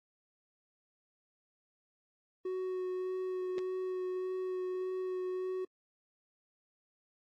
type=tone with vibrato; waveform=triangle; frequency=370 Hz; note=F#4; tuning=in tune; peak=-32 dBFS; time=2.45-5.65 s; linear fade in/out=5 ms; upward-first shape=sine; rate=1.7 Hz; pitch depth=11 cents each way
type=clicks; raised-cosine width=0.2 ms; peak=-32 dBFS; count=2; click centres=3.583 / 3.59 s
effects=AAC 48 kbps